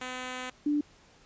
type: tone pair in turn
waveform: 5% pulse / sine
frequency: 253.9 / 294.2 Hz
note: B3 / D4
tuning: +48 / +3 cents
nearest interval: minor third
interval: 255 cents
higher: second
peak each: -24 dBFS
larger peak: neither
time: 0.01-0.5 / 0.66-0.81 s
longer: first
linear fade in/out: 5 ms
effects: pink hiss -59 dBFS RMS until 1.25 s + resampled to 16000 Hz